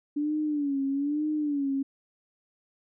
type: tone with vibrato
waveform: sine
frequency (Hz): 288.7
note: D4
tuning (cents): -30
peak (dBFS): -25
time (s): 0.16-1.83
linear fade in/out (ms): 10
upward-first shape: sine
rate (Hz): 1.1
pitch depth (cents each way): 100
effects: none